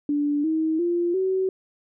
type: tone with pitch steps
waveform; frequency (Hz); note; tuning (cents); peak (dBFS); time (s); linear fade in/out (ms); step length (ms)
sine; 291.3 / 317.7 / 346.4 / 377.8; D4 / D#4 / F4 / F#4; -14 / +36 / -14 / +36; -20; 0.09-1.49; 2; 350
effects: none